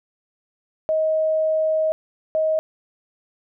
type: tone bursts at uneven times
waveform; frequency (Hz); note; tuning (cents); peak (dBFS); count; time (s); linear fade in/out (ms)
sine; 630; D#5; +21; -17; 2; 0.89-1.92 / 2.35-2.59; 0
effects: none